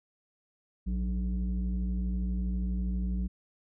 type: tone pair together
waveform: sine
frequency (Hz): 57.55 / 185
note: A#1 / F#3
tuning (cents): -22 / 0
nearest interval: octave + minor sixth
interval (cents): 2022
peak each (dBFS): -27 / -31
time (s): 0.86-3.28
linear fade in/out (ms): 20
effects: tanh soft clip ceiling -25 dBFS